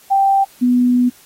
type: tone pair in turn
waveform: sine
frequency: 784 / 246.9 Hz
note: G5 / B3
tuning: 0 / 0 cents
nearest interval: octave + minor sixth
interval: 2000 cents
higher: first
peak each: -10 / -10 dBFS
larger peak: neither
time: 0.1-0.45 / 0.61-1.1 s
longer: second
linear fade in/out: 20 ms
effects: white hiss -47 dBFS RMS until 1.25 s + AAC 48 kbps